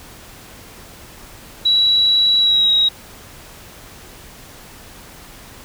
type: tone with pitch glide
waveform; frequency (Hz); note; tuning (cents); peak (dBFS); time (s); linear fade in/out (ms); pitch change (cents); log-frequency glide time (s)
sine; 3910 to 3816; B7 to A#7; -18 to +40; -11; 1.65-2.89; 10; -42; 2.4-2.7
effects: pink hiss -40 dBFS RMS until 5.64 s